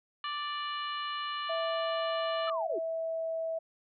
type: harmonic tone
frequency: 587.3 Hz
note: D5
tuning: in tune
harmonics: 2 / 3 / 4 / 5 / 6 / 7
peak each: -35 / -42 / -47 / -40 / -49 / -48 dBFS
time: 0.24-2.5 s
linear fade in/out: 2 ms
type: tone with pitch glide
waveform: sine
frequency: 657 to 651.7 Hz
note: E5 to E5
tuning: -6 to -20 cents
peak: -31 dBFS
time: 1.49-3.59 s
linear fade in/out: 10 ms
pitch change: -14 cents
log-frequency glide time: 1.59-3.3 s
type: linear sweep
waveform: sine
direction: down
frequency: 1326 to 312.3 Hz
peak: -33 dBFS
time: 2.47-2.79 s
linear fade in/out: 10 ms
effects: none